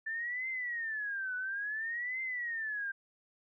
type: tone with vibrato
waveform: sine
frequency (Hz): 1760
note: A6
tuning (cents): 0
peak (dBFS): -34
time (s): 0.06-2.92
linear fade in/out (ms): 10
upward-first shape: triangle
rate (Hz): 0.58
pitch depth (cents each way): 300
effects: none